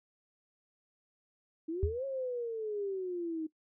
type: exponential two-way sweep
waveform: sine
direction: up then down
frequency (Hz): 311.1 to 550 to 311.1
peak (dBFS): -33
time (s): 1.68-3.47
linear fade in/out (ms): 10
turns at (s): 2.05
type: tone with exponential decay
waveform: sine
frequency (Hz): 80.3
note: E2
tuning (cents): -45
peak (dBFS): -24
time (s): 1.83-2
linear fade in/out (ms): 0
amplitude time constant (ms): 36
effects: noise-tail reverb RT60 0.1 s tail -17 dB re dry